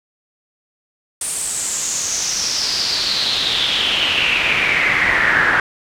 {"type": "noise with band-pass filter sweep", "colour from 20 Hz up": "brown", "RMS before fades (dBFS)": -18, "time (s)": [1.21, 5.6], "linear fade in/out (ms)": 2, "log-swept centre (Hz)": [9100, 1600], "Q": 5.9, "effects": []}